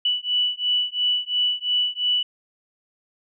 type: beating tone pair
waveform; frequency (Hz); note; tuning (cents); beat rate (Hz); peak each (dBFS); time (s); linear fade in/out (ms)
sine; 2960 / 2962.9; F#7 / F#7; 0 / +2; 2.9; -23; 0.05-2.23; 5
effects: none